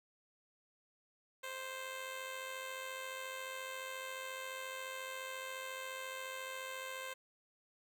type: tone with amplitude modulation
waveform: 10% pulse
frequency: 523 Hz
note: C5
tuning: 1 cent flat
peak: -32 dBFS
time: 1.43-7.14 s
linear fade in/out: 10 ms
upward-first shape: sine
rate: 94.3 Hz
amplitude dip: 45%
effects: none